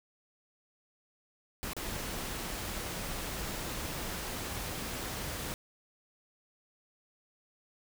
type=noise with dropouts; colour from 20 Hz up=pink; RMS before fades=-38 dBFS; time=1.63-5.54 s; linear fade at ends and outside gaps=0 ms; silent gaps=1.733-1.766 s; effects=none